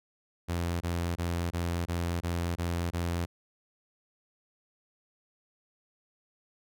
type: tone bursts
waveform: sawtooth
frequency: 86 Hz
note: F2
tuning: 26 cents flat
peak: -25 dBFS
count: 8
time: 0.48-3.26 s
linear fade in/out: 20 ms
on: 330 ms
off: 20 ms
effects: none